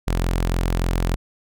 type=tone; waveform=sawtooth; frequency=43.42 Hz; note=F1; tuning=9 cents flat; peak=-15 dBFS; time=0.07-1.16 s; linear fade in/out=10 ms; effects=none